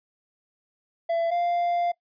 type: tone pair in turn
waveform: triangle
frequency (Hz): 671 / 696.4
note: E5 / F5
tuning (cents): +31 / -5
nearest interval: minor second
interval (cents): 64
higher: second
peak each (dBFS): -20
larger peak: neither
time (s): 1.09-1.31 / 1.31-1.92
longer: second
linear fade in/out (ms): 10
effects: noise-tail reverb RT60 0.1 s tail -21 dB re dry + resampled to 11025 Hz